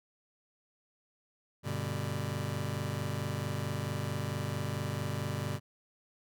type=chord; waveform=sawtooth; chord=G major; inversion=none; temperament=just; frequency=98 / 122.5 / 147 Hz; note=G2 / B2 / D3; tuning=0 / -14 / +2 cents; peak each=-33 dBFS; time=1.63-5.6 s; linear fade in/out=50 ms; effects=none